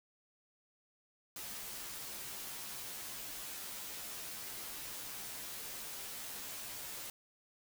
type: noise with comb filter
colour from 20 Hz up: white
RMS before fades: -45 dBFS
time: 1.36-7.1 s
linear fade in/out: 2 ms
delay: 12 ms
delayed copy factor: -0.75
effects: none